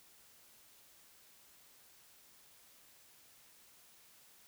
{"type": "silence", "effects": ["white hiss -63 dBFS RMS until 4.47 s"]}